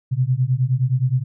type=beating tone pair; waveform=sine; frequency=123.47 / 133.07 Hz; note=B2 / C3; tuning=0 / +30 cents; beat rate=9.6 Hz; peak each=-19 dBFS; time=0.11-1.24 s; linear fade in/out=20 ms; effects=none